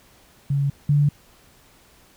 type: tone pair in turn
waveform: sine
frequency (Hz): 140.3 / 145.26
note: C#3 / D3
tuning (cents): +21 / -19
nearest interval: minor second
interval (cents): 60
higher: second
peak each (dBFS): -18 / -14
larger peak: second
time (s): 0.5-0.7 / 0.89-1.09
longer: neither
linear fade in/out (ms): 5
effects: pink hiss -54 dBFS RMS until 2.16 s